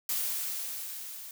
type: noise with level ramp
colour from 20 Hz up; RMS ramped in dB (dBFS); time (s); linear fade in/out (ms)
blue; -30 to -44; 0.09-1.31; 2
effects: none